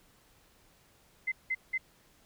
sine tone bursts, 2062 Hz, C7, 26 cents flat, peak -28 dBFS, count 3, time 1.27-1.78 s, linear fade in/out 10 ms, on 50 ms, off 180 ms, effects pink hiss -64 dBFS RMS until 2.25 s

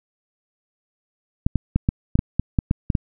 clicks, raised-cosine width 5 ms, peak -5 dBFS, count 11, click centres 1.465 / 1.557 / 1.76 / 1.889 / 2.155 / 2.191 / 2.396 / 2.588 / 2.711 / 2.902 / 2.952 s, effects none

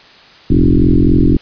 sine tone with frequency modulation, 137.9 Hz, C#3, 9 cents flat, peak -6 dBFS, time 0.5-1.37 s, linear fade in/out 5 ms, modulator 43.7 Hz, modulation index 4.6, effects white hiss -41 dBFS RMS until 1.41 s + resampled to 11025 Hz

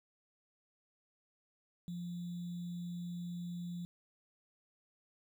sine tone with sample-and-hold, 174.61 Hz, F3, in tune, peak -39 dBFS, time 1.88-3.85 s, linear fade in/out 0 ms, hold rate 3675 Hz, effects none

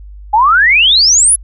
sine exponential sweep, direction up, 813 to 10890 Hz, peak -5 dBFS, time 0.33-1.36 s, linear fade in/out 10 ms, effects added 50 Hz sine -29 dBFS peak until 1.43 s

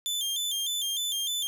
sawtooth tone with vibrato, 3351 Hz, G#7, 15 cents sharp, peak -25 dBFS, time 0.06-1.47 s, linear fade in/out 0 ms, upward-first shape square, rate 3.3 Hz, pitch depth 78 cents each way, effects none

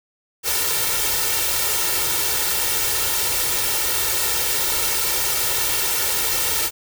white noise with comb filter, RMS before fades -21 dBFS, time 0.43-6.71 s, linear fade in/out 50 ms, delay 2.2 ms, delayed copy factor +0.8, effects none

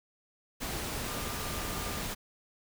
sine tone in noise, 1200 Hz, D6, 37 cents sharp, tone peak -46 dBFS, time 1.05-2.03 s, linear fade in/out 20 ms, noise pink, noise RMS -36 dBFS, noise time 0.6-2.15 s, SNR -13 dB, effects none

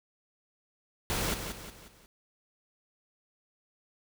pink noise with echo, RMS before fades -31 dBFS, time 1.1-1.34 s, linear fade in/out 0 ms, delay 180 ms, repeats 4, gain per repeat -7 dB, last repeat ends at 2.06 s, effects none

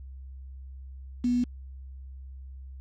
sine tone with quantisation, 244.7 Hz, B3, 16 cents flat, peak -22 dBFS, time 1.24-1.44 s, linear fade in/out 5 ms, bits 7, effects added 66 Hz sine -40 dBFS peak until 2.8 s + low-pass 5000 Hz 12 dB/octave

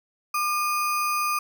sine tone with sample-and-hold, 1200 Hz, D6, 37 cents sharp, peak -22 dBFS, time 0.34-1.39 s, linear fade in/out 5 ms, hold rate 3675 Hz, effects none

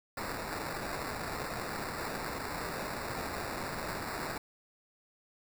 white noise with sample-and-hold, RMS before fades -38 dBFS, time 0.17-4.38 s, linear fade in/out 5 ms, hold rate 3150 Hz, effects none

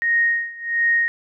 sine tone with tremolo, 1864.7 Hz, A#6, in tune, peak -14 dBFS, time 0.02-1.08 s, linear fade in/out 0 ms, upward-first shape sine, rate 1.4 Hz, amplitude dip 90%, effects none

